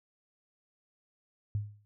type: tone with exponential decay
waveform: sine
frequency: 103.83 Hz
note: G#2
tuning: in tune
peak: -26 dBFS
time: 1.55-1.85 s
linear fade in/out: 0 ms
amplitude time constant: 64 ms
effects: none